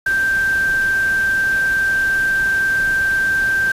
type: tone in noise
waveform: sine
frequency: 1568 Hz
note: G6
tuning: in tune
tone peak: -14 dBFS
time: 0.06-3.72 s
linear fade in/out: 5 ms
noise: pink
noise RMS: -32 dBFS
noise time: 0.06-3.72 s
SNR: +15 dB
effects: resampled to 32000 Hz